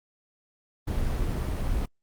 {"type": "noise", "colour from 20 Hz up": "brown", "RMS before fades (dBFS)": -27, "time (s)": [0.87, 1.86], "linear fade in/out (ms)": 10, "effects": ["Opus 24 kbps"]}